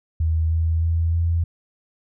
sine tone with pitch steps, 80.3 / 81.52 / 82.75 / 84 Hz, E2 / E2 / E2 / E2, -45 / -19 / +7 / +33 cents, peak -17 dBFS, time 0.2-1.44 s, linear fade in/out 5 ms, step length 310 ms, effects none

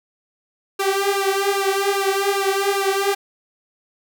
sawtooth tone with flanger, 394 Hz, G4, 9 cents sharp, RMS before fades -20 dBFS, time 0.79-3.15 s, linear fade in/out 10 ms, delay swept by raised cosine 0.72 to 4.42 ms, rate 2.5 Hz, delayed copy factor +0.85, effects none

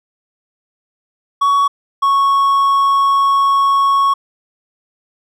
triangle tone pair in turn, 1122 / 1105.9 Hz, C#6 / C#6, +21 / -4 cents, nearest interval unison, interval 25 cents, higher first, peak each -8 dBFS, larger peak neither, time 1.41-1.68 / 2.02-4.14 s, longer second, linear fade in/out 10 ms, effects none

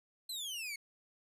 sawtooth exponential sweep, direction down, 4165 to 2175 Hz, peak -36 dBFS, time 0.29-0.76 s, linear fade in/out 5 ms, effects resampled to 32000 Hz

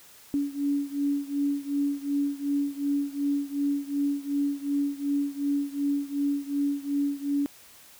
sine beating tone pair, 283.1 / 285.8 Hz, C#4 / D4, +37 / -47 cents, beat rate 2.7 Hz, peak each -27 / -29 dBFS, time 0.34-7.46 s, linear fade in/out 0 ms, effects white hiss -52 dBFS RMS until 7.99 s

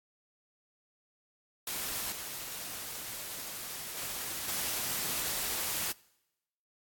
white noise with level steps, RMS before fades -36 / -41 / -38 / -34 dBFS, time 1.67-5.92 s, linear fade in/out 2 ms, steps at 2.12 / 3.97 / 4.48 s, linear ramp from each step 2 ms, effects noise-tail reverb RT60 0.9 s tail -23 dB re dry + AAC 64 kbps

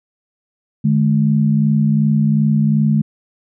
sine tone pair together, 150 / 212.7 Hz, D3 / G#3, +37 / +42 cents, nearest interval tritone, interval 605 cents, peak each -14 dBFS, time 0.84-3.02 s, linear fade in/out 10 ms, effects none

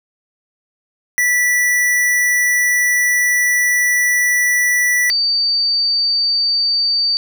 square / sine tone pair in turn, 1962 / 4608 Hz, B6 / D8, -12 / -34 cents, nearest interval octave + minor third, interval 1478 cents, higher second, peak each -13 dBFS, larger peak neither, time 1.18-5.1 / 5.1-7.17 s, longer first, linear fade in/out 0 ms, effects none

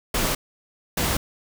pink noise bursts at uneven times, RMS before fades -23 dBFS, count 2, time 0.14-0.35 / 0.97-1.17 s, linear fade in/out 5 ms, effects none

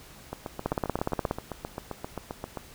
two click trains, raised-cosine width 1 ms, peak -19 / -12 dBFS, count 18 / 12, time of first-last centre 0.33-2.573 / 0.66-1.311 s, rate 7.58 / 16.9 Hz, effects pink hiss -50 dBFS RMS until 2.74 s

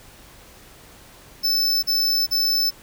square tone bursts, 5274 Hz, E8, in tune, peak -18 dBFS, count 3, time 1.43-2.708 s, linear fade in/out 20 ms, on 400 ms, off 39 ms, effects pink hiss -47 dBFS RMS until 2.82 s

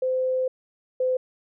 sine tone pair in turn, 515 / 511.7 Hz, C5 / C5, -28 / -39 cents, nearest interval unison, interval 11 cents, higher first, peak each -21 / -20 dBFS, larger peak second, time 0.02-0.48 / 1-1.17 s, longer first, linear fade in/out 5 ms, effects none

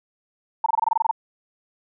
sine tone bursts, 899 Hz, A5, 37 cents sharp, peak -15 dBFS, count 11, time 0.64-1.112 s, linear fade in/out 5 ms, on 22 ms, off 23 ms, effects none

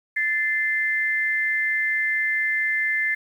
sine tone pair together, 1755.6 / 2080 Hz, A6 / C7, -4 / -11 cents, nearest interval minor third, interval 293 cents, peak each -23 dBFS, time 0.16-3.15 s, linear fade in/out 10 ms, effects 9-bit

